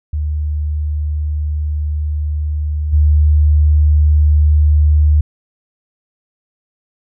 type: tone with level steps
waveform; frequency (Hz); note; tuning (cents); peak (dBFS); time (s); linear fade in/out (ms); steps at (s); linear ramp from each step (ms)
sine; 75.2; D2; +42; -15 / -7; 0.13-5.21; 5; 2.92; 20
effects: none